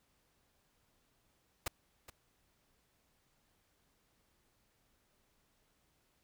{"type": "noise with echo", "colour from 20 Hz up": "pink", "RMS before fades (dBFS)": -36, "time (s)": [1.66, 1.68], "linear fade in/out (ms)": 5, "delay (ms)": 420, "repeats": 1, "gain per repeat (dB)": -15, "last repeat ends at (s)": 2.1, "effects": ["pink hiss -75 dBFS RMS until 6.23 s"]}